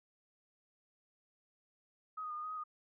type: tone with pitch steps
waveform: sine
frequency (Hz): 1264 / 1241 / 1215 / 1224 / 1251 / 1259 / 1230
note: D#6 / D#6 / D#6 / D#6 / D#6 / D#6 / D#6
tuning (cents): +27 / -5 / -42 / -29 / +9 / +20 / -20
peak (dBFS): -39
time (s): 2.17-2.639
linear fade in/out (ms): 10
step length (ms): 67
effects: none